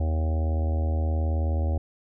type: harmonic tone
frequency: 79 Hz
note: D#2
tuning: 27 cents sharp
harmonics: 1 / 3 / 4 / 5 / 6 / 7 / 8 / 9 / 10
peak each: -22 / -37 / -39 / -43 / -47 / -38 / -48 / -42 / -45 dBFS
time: 0-1.78 s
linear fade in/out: 5 ms
effects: none